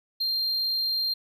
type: tone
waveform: triangle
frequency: 4186 Hz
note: C8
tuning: in tune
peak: -23 dBFS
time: 0.2-1.14 s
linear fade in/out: 10 ms
effects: none